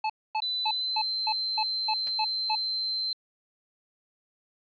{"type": "tone bursts", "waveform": "square", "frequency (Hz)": 867, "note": "A5", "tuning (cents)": -26, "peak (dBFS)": -26, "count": 9, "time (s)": [0.04, 2.553], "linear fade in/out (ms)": 5, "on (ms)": 57, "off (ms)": 250}
{"type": "tone with pitch glide", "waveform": "sine", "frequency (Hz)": [4000, 4103], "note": ["B7", "C8"], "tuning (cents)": [21, -35], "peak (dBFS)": -27, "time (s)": [0.42, 3.13], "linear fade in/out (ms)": 2, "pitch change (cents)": 44, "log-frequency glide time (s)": [0.67, 1.03]}
{"type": "noise with exponential decay", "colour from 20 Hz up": "white", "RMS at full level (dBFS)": -36, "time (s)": [2.07, 2.14], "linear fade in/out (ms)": 0, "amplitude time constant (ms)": 15}
{"effects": ["resampled to 11025 Hz"]}